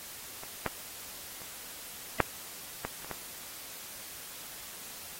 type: clicks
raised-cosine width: 0.5 ms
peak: -28 / -14 / -30 / -7 / -18 / -29 / -21 dBFS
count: 7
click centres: 0.435 / 0.663 / 1.418 / 2.203 / 2.85 / 3.046 / 3.113 s
effects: white hiss -45 dBFS RMS until 5.19 s + AAC 48 kbps